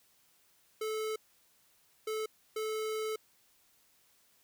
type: tone bursts at uneven times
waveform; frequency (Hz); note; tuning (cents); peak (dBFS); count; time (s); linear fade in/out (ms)
square; 434.9; A4; -20; -34; 3; 0.81-1.16 / 2.07-2.26 / 2.56-3.16; 5
effects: white hiss -68 dBFS RMS until 4.43 s